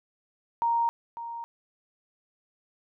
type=tone with echo; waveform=sine; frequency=932.3 Hz; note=A#5; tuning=in tune; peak=-22 dBFS; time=0.62-0.89 s; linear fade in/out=0 ms; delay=550 ms; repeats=1; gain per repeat=-12 dB; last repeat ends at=1.44 s; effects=none

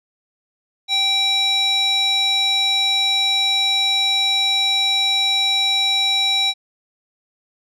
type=tone with band-pass filter; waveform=square; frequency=780 Hz; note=G5; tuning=9 cents flat; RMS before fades=-18 dBFS; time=0.88-6.54 s; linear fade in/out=50 ms; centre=3800 Hz; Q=4.2; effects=none

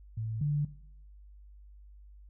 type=tone pair in turn; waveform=sine; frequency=110.7 / 146.62 Hz; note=A2 / D3; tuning=+11 / -3 cents; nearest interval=perfect fourth; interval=486 cents; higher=second; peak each=-32 / -26 dBFS; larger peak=second; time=0.17-0.41 / 0.41-0.65 s; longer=neither; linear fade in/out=5 ms; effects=noise-tail reverb RT60 0.7 s tail -18 dB re dry + added 50 Hz sine -50 dBFS peak until 2.29 s

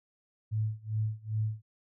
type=tone with tremolo; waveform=sine; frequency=108.6 Hz; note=A2; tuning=22 cents flat; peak=-26 dBFS; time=0.51-1.62 s; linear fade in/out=20 ms; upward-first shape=sine; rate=2.5 Hz; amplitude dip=95%; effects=none

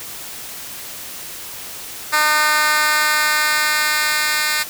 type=tone with high-pass filter sweep; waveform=10% pulse; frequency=303.6 Hz; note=D#4; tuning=42 cents flat; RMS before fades=-17 dBFS; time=2.12-4.64 s; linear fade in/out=20 ms; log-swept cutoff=1200 to 2200 Hz; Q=1.1; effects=white hiss -32 dBFS RMS until 4.69 s

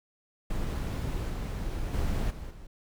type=noise with level steps; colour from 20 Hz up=brown; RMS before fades=-31 / -33 / -29 / -40 / -46 dBFS; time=0.5-2.67 s; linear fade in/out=5 ms; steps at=1.29 / 1.93 / 2.3 / 2.5 s; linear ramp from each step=10 ms; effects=none

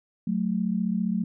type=tone pair together; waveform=sine; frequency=185 / 220 Hz; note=F#3 / A3; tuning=0 / 0 cents; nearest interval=minor third; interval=300 cents; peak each=-26 dBFS; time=0.27-1.24 s; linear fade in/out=5 ms; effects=none

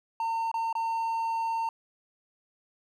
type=tone with dropouts; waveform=triangle; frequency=909 Hz; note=A#5; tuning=44 cents flat; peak=-25 dBFS; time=0.2-1.69 s; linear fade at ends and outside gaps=2 ms; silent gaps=0.515-0.541 / 0.728-0.752 s; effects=none

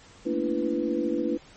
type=tone cluster; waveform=sine; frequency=222.8 / 237.6 / 290.3 / 336 / 494.5 Hz; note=A3 / A#3 / D4 / E4 / B4; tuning=+22 / +33 / -20 / +33 / +2 cents; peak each=-34 / -33 / -29 / -28 / -31 dBFS; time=0.25-1.38 s; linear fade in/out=20 ms; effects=pink hiss -52 dBFS RMS until 1.56 s + MP3 32 kbps

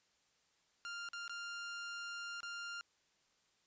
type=tone with dropouts; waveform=sawtooth; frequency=1396.9 Hz; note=F6; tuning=in tune; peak=-39 dBFS; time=0.85-2.81 s; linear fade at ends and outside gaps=0 ms; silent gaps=1.088-1.133 / 1.279-1.295 / 2.405-2.431 s; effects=white hiss -75 dBFS RMS until 3.66 s + resampled to 16000 Hz

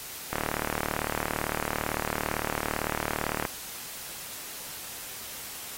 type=click train; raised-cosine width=0.5 ms; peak=-13 dBFS; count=119; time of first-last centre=0.33-3.452 s; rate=37.8 Hz; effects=white hiss -40 dBFS RMS until 5.77 s + AAC 48 kbps

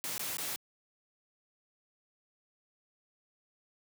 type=noise with dropouts; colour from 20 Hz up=white; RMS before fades=-37 dBFS; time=0.04-0.56 s; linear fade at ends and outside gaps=0 ms; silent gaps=0.18-0.194 / 0.37-0.383 s; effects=high-pass 100 Hz 12 dB/octave

